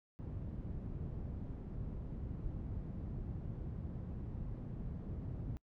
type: low-pass noise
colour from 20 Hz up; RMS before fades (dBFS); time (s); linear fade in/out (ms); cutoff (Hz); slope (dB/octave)
white; -43; 0.19-5.57; 0; 140; 12
effects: noise-tail reverb RT60 0.1 s tail -26 dB re dry